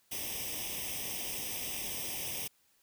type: noise with comb filter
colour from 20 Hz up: white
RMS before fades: -38 dBFS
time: 0.11-2.48 s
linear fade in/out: 10 ms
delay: 0.35 ms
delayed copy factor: +0.9
effects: white hiss -70 dBFS RMS until 2.82 s